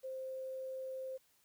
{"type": "tone with quantisation", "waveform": "sine", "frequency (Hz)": 524, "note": "C5", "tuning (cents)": 2, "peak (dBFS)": -40, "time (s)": [0.03, 1.18], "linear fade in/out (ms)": 20, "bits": 11, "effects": ["white hiss -72 dBFS RMS until 1.44 s"]}